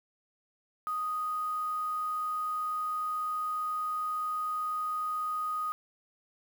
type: tone with quantisation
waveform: sine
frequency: 1244.5 Hz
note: D#6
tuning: in tune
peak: -30 dBFS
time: 0.87-5.72 s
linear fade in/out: 0 ms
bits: 8
effects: none